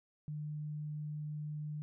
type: tone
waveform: sine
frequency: 150.5 Hz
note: D3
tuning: 43 cents sharp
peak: -38 dBFS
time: 0.28-1.82 s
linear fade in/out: 0 ms
effects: none